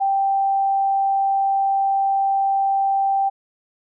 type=tone; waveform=sine; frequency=784 Hz; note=G5; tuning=in tune; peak=-16 dBFS; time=0-3.3 s; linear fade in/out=20 ms; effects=none